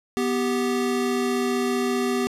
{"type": "tone pair together", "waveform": "square", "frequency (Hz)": [246.2, 392], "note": ["B3", "G4"], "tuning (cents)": [-5, 0], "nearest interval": "minor sixth", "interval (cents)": 805, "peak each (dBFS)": -25, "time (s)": [0.17, 2.27], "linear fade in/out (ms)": 0, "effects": ["low-pass 12000 Hz 12 dB/octave"]}